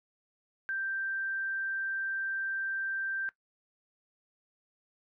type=tone; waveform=sine; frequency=1570 Hz; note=G6; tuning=2 cents sharp; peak=-31 dBFS; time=0.69-3.29 s; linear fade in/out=0 ms; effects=noise-tail reverb RT60 0.1 s tail -17 dB re dry